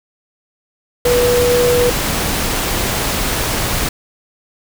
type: tone in noise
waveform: sine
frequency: 487.9 Hz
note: B4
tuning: 21 cents flat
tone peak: -11 dBFS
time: 1.05-1.9 s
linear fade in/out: 5 ms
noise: pink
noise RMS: -18 dBFS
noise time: 1.05-3.89 s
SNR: +4 dB
effects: none